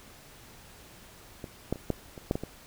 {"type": "clicks", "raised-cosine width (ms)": 2, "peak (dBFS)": [-24, -14, -29, -13, -28, -12, -17, -21], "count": 8, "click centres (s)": [1.442, 1.726, 1.758, 1.903, 2.178, 2.311, 2.355, 2.436], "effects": ["pink hiss -52 dBFS RMS until 2.66 s"]}